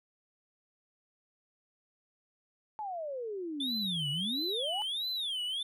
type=exponential two-way sweep; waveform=sine; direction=down then up; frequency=880 to 138.59 to 880 Hz; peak=-35 dBFS; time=2.79-4.82 s; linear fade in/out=0 ms; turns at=4.1 s
type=tone with vibrato; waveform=triangle; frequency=3443 Hz; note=A7; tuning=38 cents flat; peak=-31 dBFS; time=3.6-5.63 s; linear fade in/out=5 ms; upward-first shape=sine; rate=1.5 Hz; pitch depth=280 cents each way
effects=none